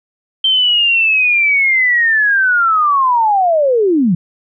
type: linear sweep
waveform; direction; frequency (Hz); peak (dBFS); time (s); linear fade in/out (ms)
sine; down; 3136 to 159.1; -9; 0.44-4.15; 5
effects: none